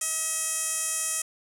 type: tone with band-pass filter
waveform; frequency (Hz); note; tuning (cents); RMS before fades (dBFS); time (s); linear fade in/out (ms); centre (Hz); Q
15% pulse; 639; D#5; +46; -29; 0.01-1.22; 5; 8700; 6.7
effects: none